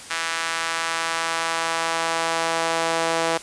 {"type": "tone with high-pass filter sweep", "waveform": "sawtooth", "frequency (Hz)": 164.81, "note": "E3", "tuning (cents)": 0, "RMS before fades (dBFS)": -24, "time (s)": [0.1, 3.38], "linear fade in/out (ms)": 10, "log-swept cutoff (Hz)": [1500, 570], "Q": 1.2, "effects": ["white hiss -39 dBFS RMS until 3.42 s", "resampled to 22050 Hz"]}